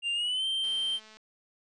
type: tone with pitch glide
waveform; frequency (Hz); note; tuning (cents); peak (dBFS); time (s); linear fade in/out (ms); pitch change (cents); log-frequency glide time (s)
triangle; 2794 to 3136; F7 to G7; 0 to 0; -26; 0.02-1; 50; +200; 0.13-0.46
type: click train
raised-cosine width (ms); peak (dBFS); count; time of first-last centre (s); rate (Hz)
0.2; -36; 116; 0.64-1.17; 217
effects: resampled to 24000 Hz